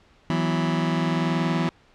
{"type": "chord", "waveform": "sawtooth", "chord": "E suspended second", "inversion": "none", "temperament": "just", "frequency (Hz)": [164.81, 185.42, 247.2], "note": ["E3", "F#3", "B3"], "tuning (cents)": [0, 4, 2], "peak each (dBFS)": [-19, -24, -23], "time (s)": [0.3, 1.69], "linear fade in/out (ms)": 0, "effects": ["pink hiss -57 dBFS RMS until 1.94 s", "low-pass 4000 Hz 12 dB/octave"]}